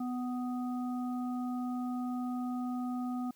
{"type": "harmonic tone", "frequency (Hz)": 248.8, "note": "B3", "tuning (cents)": 13, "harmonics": [1, 3, 5], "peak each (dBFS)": [-33, -43, -47], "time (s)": [0, 3.31], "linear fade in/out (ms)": 5, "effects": ["white hiss -66 dBFS RMS until 3.35 s"]}